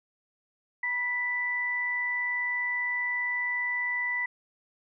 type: tone pair together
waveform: sine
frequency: 971 / 1980.5 Hz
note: B5 / B6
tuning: -30 / +4 cents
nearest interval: octave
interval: 1234 cents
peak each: -38 / -27 dBFS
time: 0.83-4.26 s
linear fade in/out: 5 ms
effects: none